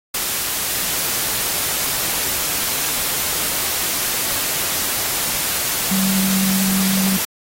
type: tone in noise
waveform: sine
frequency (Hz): 191.5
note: G3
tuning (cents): -40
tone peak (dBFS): -17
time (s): 5.91-7.17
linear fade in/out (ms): 5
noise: white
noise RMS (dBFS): -21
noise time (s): 0.14-7.25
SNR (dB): +1
effects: AAC 48 kbps